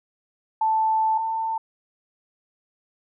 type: tone pair in turn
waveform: sine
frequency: 880 / 893.8 Hz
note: A5 / A5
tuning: 0 / +27 cents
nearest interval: unison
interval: 27 cents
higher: second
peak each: -18 / -23 dBFS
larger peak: first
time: 0.61-1.18 / 1.18-1.58 s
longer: first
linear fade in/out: 5 ms
effects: none